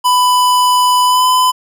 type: tone with pitch glide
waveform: square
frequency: 996 to 1009.9 Hz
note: B5 to B5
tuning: +14 to +38 cents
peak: -9 dBFS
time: 0.04-1.52 s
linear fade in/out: 20 ms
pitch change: +24 cents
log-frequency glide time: 1.05-1.26 s
effects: none